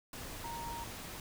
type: tone in noise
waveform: sine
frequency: 932.3 Hz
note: A#5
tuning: in tune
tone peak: -41 dBFS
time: 0.44-0.84 s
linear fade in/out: 2 ms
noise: pink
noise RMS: -45 dBFS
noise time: 0.13-1.2 s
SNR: +1 dB
effects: none

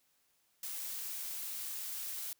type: noise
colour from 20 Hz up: blue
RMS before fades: -41 dBFS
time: 0.63-2.33 s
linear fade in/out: 2 ms
effects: white hiss -74 dBFS RMS until 2.39 s

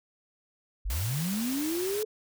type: linear sweep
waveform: sine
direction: up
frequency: 40.2 to 439.8 Hz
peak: -28 dBFS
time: 0.85-2.05 s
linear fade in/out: 10 ms
type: noise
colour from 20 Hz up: white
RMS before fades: -37 dBFS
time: 0.9-2.03 s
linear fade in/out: 2 ms
effects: none

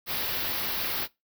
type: band-stop noise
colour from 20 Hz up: white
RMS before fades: -30 dBFS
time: 0.06-1.08 s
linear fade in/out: 50 ms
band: 5200 to 12000 Hz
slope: 48 dB/octave
effects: noise-tail reverb RT60 0.2 s tail -21 dB re dry

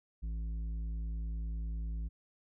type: tone with tanh clipping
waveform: sine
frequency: 55 Hz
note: A1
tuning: in tune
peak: -36 dBFS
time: 0.22-2.09 s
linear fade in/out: 20 ms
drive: 8 dB
effects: none

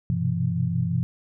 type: tone cluster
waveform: sine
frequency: 97.6 / 123.5 / 129.2 / 168.8 Hz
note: G2 / B2 / C3 / E3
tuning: -7 / 0 / -21 / +41 cents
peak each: -29 / -27 / -29 / -25 dBFS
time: 0.1-1.03 s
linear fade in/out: 0 ms
effects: none

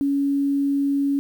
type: tone with quantisation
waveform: sine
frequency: 280 Hz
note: C#4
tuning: 18 cents sharp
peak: -18 dBFS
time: 0.01-1.19 s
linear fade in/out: 0 ms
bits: 8
effects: none

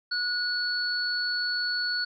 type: tone pair together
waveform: sine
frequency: 1460 / 4414 Hz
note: F#6 / C#8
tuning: -24 / -8 cents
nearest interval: octave + perfect fifth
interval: 1916 cents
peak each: -29 / -28 dBFS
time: 0.11-2.05 s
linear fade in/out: 10 ms
effects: none

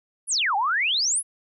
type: exponential two-way sweep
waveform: sine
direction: down then up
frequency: 11190 to 760 to 11190 Hz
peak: -20 dBFS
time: 0.27-1.23 s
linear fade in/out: 50 ms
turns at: 0.56 s
effects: none

